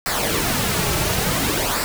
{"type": "noise with flanger", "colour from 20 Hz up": "pink", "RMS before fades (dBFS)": -21, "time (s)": [0.06, 1.84], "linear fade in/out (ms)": 0, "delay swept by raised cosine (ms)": [0.31, 4.11], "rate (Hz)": 0.57, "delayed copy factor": -0.6, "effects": []}